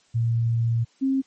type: tone pair in turn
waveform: sine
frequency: 115.9 / 267.8 Hz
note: A#2 / C4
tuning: -10 / +40 cents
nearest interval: octave + major second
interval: 1450 cents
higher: second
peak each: -19 dBFS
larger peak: neither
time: 0.14-0.85 / 1.01-1.22 s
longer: first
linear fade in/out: 20 ms
effects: white hiss -61 dBFS RMS until 1.26 s + MP3 32 kbps